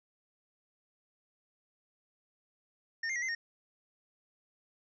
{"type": "tone with pitch steps", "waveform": "square", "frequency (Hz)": [1825, 2109, 1927, 2065, 1848], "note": ["A#6", "C7", "B6", "C7", "A#6"], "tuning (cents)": [-37, 13, -43, -23, -16], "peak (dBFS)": -33, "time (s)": [3.03, 3.35], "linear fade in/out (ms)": 5, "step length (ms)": 64, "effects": ["resampled to 16000 Hz"]}